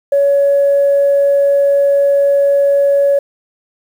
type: tone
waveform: sine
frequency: 562 Hz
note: C#5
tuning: 24 cents sharp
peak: -7 dBFS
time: 0.12-3.19 s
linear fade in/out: 5 ms
effects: tanh soft clip ceiling -4 dBFS + 7-bit